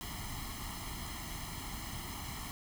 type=noise with comb filter; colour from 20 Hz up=pink; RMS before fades=-42 dBFS; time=0.01-2.51 s; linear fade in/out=0 ms; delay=0.97 ms; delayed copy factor=+0.85; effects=none